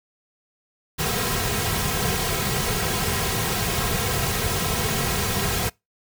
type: noise with comb filter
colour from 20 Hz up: pink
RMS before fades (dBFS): -24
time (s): 0.98-5.7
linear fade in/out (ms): 20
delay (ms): 3.4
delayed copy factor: -0.7
effects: noise-tail reverb RT60 0.2 s tail -24 dB re dry